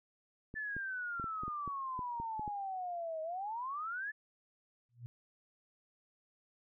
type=clicks; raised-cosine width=3 ms; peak=-32 dBFS; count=11; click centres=0.541 / 0.766 / 1.198 / 1.242 / 1.435 / 1.48 / 1.677 / 1.992 / 2.2 / 2.395 / 2.478 s
type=exponential two-way sweep; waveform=sine; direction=down then up; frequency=1761 to 626 to 1761 Hz; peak=-37 dBFS; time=0.55-4.12 s; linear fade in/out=20 ms; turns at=3.22 s
type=tone with exponential growth; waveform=sine; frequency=120.1 Hz; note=B2; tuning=48 cents flat; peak=-39 dBFS; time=4.89-5.06 s; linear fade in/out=0 ms; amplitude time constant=35 ms
effects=none